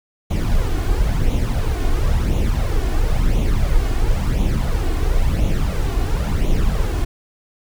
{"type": "noise with flanger", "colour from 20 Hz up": "brown", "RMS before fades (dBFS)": -17, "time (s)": [0.3, 7.05], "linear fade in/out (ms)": 10, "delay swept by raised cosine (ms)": [0.3, 2.8], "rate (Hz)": 0.97, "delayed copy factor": 0.6, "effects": []}